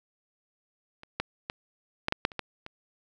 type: clicks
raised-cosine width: 0.3 ms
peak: -29 / -12 / -16 / -10 / -9 / -7 / -28 / -15 / -24 dBFS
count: 9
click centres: 1.034 / 1.2 / 1.499 / 2.084 / 2.124 / 2.251 / 2.318 / 2.393 / 2.664 s
effects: none